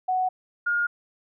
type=tone pair in turn; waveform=sine; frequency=742 / 1421.9 Hz; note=F#5 / F6; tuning=+5 / +31 cents; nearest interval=major seventh; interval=1126 cents; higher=second; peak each=-21 dBFS; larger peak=neither; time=0.08-0.29 / 0.66-0.87 s; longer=neither; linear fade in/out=10 ms; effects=none